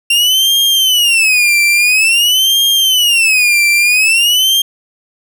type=tone with vibrato; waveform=40% pulse; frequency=2751 Hz; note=F7; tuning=27 cents flat; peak=-7 dBFS; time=0.1-4.62 s; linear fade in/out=5 ms; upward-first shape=sine; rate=0.49 Hz; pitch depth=270 cents each way; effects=none